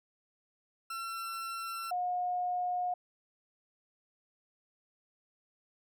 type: tone pair in turn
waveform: 40% pulse / sine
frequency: 1351 / 719.6 Hz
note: E6 / F#5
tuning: +42 / -48 cents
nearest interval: major seventh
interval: 1090 cents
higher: first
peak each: -36 / -30 dBFS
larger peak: second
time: 0.9-1.91 / 1.91-2.94 s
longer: second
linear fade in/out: 5 ms
effects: none